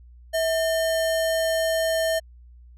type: tone with sample-and-hold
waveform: sine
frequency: 649 Hz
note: E5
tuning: 27 cents flat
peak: -20 dBFS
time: 0.33-2.2 s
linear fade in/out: 20 ms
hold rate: 2450 Hz
effects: added 60 Hz sine -45 dBFS peak until 2.77 s + resampled to 32000 Hz